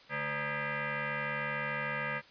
sine tone with frequency modulation, 217.7 Hz, A3, 18 cents flat, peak -32 dBFS, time 0.09-2.22 s, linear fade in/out 50 ms, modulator 362 Hz, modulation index 6.1, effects white hiss -57 dBFS RMS until 2.3 s + resampled to 11025 Hz

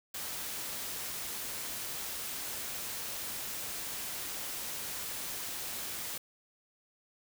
white noise, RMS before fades -39 dBFS, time 0.14-6.18 s, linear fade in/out 5 ms, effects none

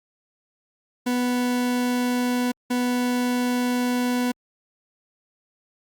40% pulse tone bursts at uneven times, 246.9 Hz, B3, in tune, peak -20 dBFS, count 2, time 1.06-2.52 / 2.7-4.32 s, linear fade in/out 10 ms, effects Opus 48 kbps

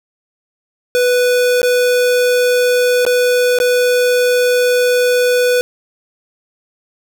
square tone with dropouts, 494.2 Hz, B4, 1 cent sharp, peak -11 dBFS, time 0.95-5.61 s, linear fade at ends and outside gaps 0 ms, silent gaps 1.617-1.63 / 3.051-3.065 / 3.587-3.601 s, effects none

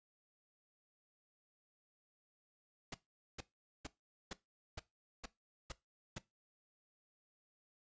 pink noise bursts, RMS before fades -44 dBFS, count 8, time 2.92-6.184 s, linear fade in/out 5 ms, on 23 ms, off 440 ms, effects noise-tail reverb RT60 0.2 s tail -18 dB re dry + resampled to 16000 Hz

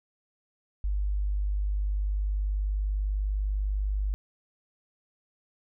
sine tone, 50.1 Hz, G1, 38 cents sharp, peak -25 dBFS, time 0.84-4.14 s, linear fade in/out 0 ms, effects none

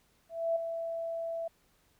sine tone with ADSR envelope, 664 Hz, E5, 12 cents sharp, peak -25 dBFS, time 0.29-1.48 s, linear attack 270 ms, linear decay 7 ms, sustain -8 dB, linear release 7 ms, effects pink hiss -69 dBFS RMS until 1.99 s

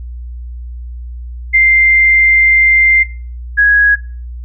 sine tone pair in turn, 2093 / 1661.2 Hz, C7 / G#6, 0 / 0 cents, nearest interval major third, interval 400 cents, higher first, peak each -5 dBFS, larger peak neither, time 1.53-3.04 / 3.57-3.96 s, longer first, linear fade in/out 20 ms, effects noise-tail reverb RT60 0.4 s tail -20 dB re dry + added 60 Hz sine -23 dBFS peak until 4.44 s

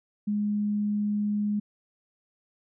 sine tone, 207.7 Hz, G#3, in tune, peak -24 dBFS, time 0.27-1.6 s, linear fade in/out 10 ms, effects none

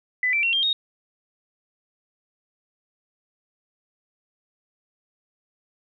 sine tone with pitch steps, 2000 / 2338 / 2732 / 3193 / 3732 Hz, B6 / D7 / F7 / G7 / A#7, +21 / -8 / -39 / +31 / +1 cents, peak -19 dBFS, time 0.23-0.73 s, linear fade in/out 2 ms, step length 100 ms, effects none

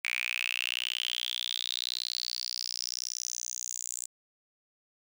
sawtooth tone with high-pass filter sweep, 60.9 Hz, B1, 24 cents flat, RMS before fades -35 dBFS, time 0.04-4.06 s, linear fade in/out 5 ms, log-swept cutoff 2300 to 7500 Hz, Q 8.3, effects none

